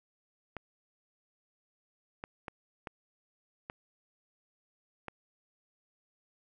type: clicks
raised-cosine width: 0.5 ms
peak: -24 dBFS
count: 6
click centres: 0.567 / 2.239 / 2.482 / 2.872 / 3.699 / 5.083 s
effects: none